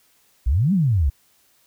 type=exponential two-way sweep; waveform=sine; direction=up then down; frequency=53.4 to 207.7 to 62.3 Hz; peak=-15 dBFS; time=0.46-1.1 s; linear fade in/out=10 ms; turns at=0.73 s; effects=white hiss -60 dBFS RMS until 1.66 s